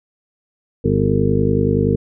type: harmonic tone with a mistuned harmonic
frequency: 50.5 Hz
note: G#1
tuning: 48 cents flat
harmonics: 1 / 2 / 3 / 4 / 5 / 7 / 8 / 9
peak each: -26 / -20 / -20 / -22 / -21 / -25 / -24 / -20 dBFS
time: 0.84-1.96 s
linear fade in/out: 10 ms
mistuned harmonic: 7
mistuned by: -57 cents
effects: none